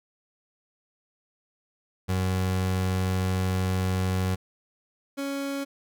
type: tone pair in turn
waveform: 30% pulse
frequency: 93.2 / 277.8 Hz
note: F#2 / C#4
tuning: +13 / +4 cents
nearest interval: octave + perfect fifth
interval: 1891 cents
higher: second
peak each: -21 / -26 dBFS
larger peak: first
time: 2.08-4.36 / 5.17-5.65 s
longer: first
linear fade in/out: 20 ms
effects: none